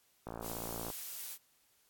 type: click train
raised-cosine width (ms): 1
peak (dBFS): -28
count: 37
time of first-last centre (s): 0.27-0.902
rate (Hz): 57
type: noise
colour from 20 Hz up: blue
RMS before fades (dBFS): -43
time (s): 0.41-1.38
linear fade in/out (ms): 50
effects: white hiss -71 dBFS RMS until 1.89 s + AAC 64 kbps